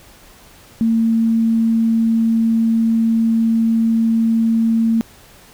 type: tone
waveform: sine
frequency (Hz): 226.6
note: A#3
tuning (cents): -49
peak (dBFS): -12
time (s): 0.81-5.01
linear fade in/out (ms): 0
effects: pink hiss -45 dBFS RMS until 5.53 s